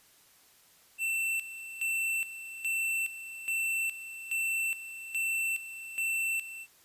square tone with tremolo, 2684 Hz, E7, 31 cents sharp, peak -29 dBFS, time 0.98-6.67 s, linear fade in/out 50 ms, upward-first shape square, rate 1.2 Hz, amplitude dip 75%, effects white hiss -61 dBFS RMS until 6.84 s + resampled to 32000 Hz

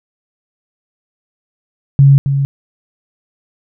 sine tone with echo, 138.7 Hz, C#3, 1 cent sharp, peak -3 dBFS, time 1.99-2.18 s, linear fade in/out 0 ms, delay 270 ms, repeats 1, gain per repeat -8 dB, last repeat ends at 2.45 s, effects none

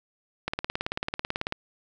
click train, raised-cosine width 0.3 ms, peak -12 dBFS, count 20, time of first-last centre 0.48-1.524 s, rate 18.2 Hz, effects none

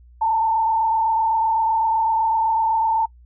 sine tone with frequency modulation, 894 Hz, A5, 27 cents sharp, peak -16 dBFS, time 0.21-3.06 s, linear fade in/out 10 ms, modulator 27.9 Hz, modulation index 0.98, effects noise-tail reverb RT60 0.1 s tail -25 dB re dry + added 60 Hz sine -45 dBFS peak until 3.25 s

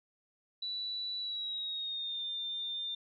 sine tone with pitch glide, 3951 to 3602 Hz, B7 to A7, 0 to +40 cents, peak -35 dBFS, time 0.62-2.95 s, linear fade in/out 5 ms, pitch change -160 cents, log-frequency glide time 1.19-2.23 s, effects none

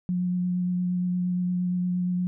sine tone with vibrato, 179.6 Hz, F3, 49 cents sharp, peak -23 dBFS, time 0.09-2.27 s, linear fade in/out 0 ms, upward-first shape sine, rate 8.6 Hz, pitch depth 12 cents each way, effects none

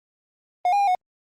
triangle tone with pitch steps, 719 / 810 / 803 / 732 Hz, F#5 / G#5 / G5 / F#5, -50 / -43 / +41 / -19 cents, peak -15 dBFS, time 0.65-0.95 s, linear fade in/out 2 ms, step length 75 ms, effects Opus 32 kbps

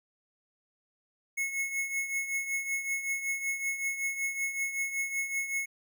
square tone with tremolo, 2184 Hz, C#7, 26 cents flat, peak -28 dBFS, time 1.37-5.66 s, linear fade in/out 10 ms, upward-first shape triangle, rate 5.3 Hz, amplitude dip 70%, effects none

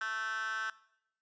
10% pulse tone with high-pass filter, 220 Hz, A3, in tune, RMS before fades -36 dBFS, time 0.01-0.7 s, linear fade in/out 2 ms, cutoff 1500 Hz, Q 8, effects noise-tail reverb RT60 0.7 s tail -19 dB re dry + resampled to 16000 Hz

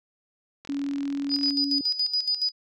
click train, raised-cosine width 0.2 ms, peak -25 dBFS, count 37, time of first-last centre 0.65-1.507 s, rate 42 Hz
sine tone, 280.4 Hz, C#4, 20 cents sharp, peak -26 dBFS, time 0.69-1.81 s, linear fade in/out 2 ms
sine tone with tremolo, 4952 Hz, D#8, 9 cents flat, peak -21 dBFS, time 1.29-2.52 s, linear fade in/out 50 ms, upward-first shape square, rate 7.1 Hz, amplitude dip 70%
effects none

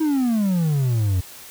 triangle exponential sweep, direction down, 323.7 to 87.9 Hz, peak -15 dBFS, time 0-1.21 s, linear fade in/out 10 ms, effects white hiss -41 dBFS RMS until 1.5 s

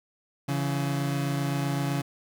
30% pulse tone pair together, 140 / 167.82 Hz, C#3 / E3, +18 / +31 cents, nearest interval minor third, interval 313 cents, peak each -24 / -30 dBFS, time 0.48-2.02 s, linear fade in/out 10 ms, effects none

